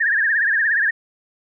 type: tone with vibrato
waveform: sine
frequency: 1723 Hz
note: A6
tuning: 37 cents flat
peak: -15 dBFS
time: 0-0.91 s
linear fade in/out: 10 ms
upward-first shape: triangle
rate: 17 Hz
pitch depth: 160 cents each way
effects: none